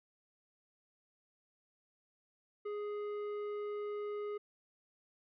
triangle tone with tanh clipping, 415.3 Hz, G#4, in tune, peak -39 dBFS, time 2.65-4.38 s, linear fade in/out 10 ms, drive 14 dB, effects none

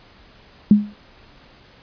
sine tone with exponential decay, 207.7 Hz, G#3, in tune, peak -4 dBFS, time 0.71-0.94 s, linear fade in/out 2 ms, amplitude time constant 49 ms, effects pink hiss -49 dBFS RMS until 1.82 s + resampled to 11025 Hz

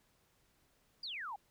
sine exponential sweep, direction down, 4978 to 763 Hz, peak -40 dBFS, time 1.03-1.36 s, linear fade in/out 5 ms, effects pink hiss -73 dBFS RMS until 1.5 s

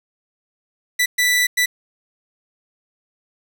sawtooth tone bursts at uneven times, 1975.5 Hz, B6, in tune, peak -11 dBFS, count 3, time 0.99-1.06 / 1.18-1.47 / 1.57-1.66 s, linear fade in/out 10 ms, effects 7-bit

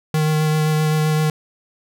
square tone with vibrato, 154.6 Hz, D#3, 11 cents flat, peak -16 dBFS, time 0.14-1.3 s, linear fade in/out 2 ms, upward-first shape sine, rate 7.7 Hz, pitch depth 14 cents each way, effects none

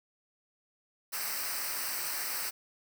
white noise with comb filter, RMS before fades -35 dBFS, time 1.12-2.51 s, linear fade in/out 20 ms, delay 0.29 ms, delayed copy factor -0.75, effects none

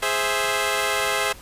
10% pulse chord, Ab augmented, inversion none, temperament equal, 415.3 / 523.3 / 659.3 Hz, Ab4 / C5 / E5, 0 / 0 / 0 cents, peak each -17 dBFS, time 0.02-1.33 s, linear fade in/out 10 ms, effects pink hiss -44 dBFS RMS until 1.41 s + resampled to 32000 Hz

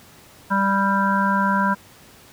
harmonic tone, 196.8 Hz, G3, 7 cents sharp, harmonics 1 / 3 / 5 / 7 / 8, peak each -21 / -30 / -20 / -26 / -25 dBFS, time 0.5-1.75 s, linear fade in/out 20 ms, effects pink hiss -48 dBFS RMS until 2.32 s + high-pass 60 Hz 12 dB/octave

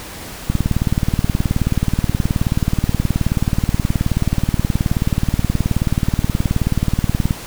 click train, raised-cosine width 5 ms, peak -3 dBFS, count 129, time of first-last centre 0.5-7.309 s, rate 18.8 Hz, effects pink hiss -32 dBFS RMS until 7.46 s

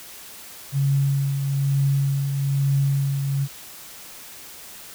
sine tone with tremolo, 138.59 Hz, C#3, in tune, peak -16 dBFS, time 0.72-3.48 s, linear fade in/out 50 ms, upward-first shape triangle, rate 1.1 Hz, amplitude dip 50%, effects white hiss -41 dBFS RMS until 4.94 s

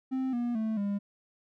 triangle tone with pitch steps, 261.6 / 239.9 / 220 / 201.7 Hz, C4 / A#3 / A3 / G3, 0 / +50 / 0 / +50 cents, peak -26 dBFS, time 0.11-0.99 s, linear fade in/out 20 ms, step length 220 ms, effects none

